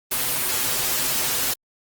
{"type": "noise with comb filter", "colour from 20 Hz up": "white", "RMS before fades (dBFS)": -23, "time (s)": [0.11, 1.54], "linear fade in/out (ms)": 10, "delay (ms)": 8, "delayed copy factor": 0.9, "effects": ["Opus 32 kbps"]}